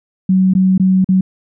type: tone with dropouts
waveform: sine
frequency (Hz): 187.7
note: F#3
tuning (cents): +25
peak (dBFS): -8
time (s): 0.29-1.21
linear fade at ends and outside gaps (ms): 5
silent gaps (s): 0.537-0.55 / 0.779-0.797 / 1.045-1.088
effects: none